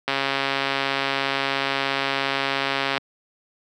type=click train; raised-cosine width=0.3 ms; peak=-6 dBFS; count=398; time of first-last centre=0.08-2.978 s; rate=137 Hz; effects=high-pass 200 Hz 12 dB/octave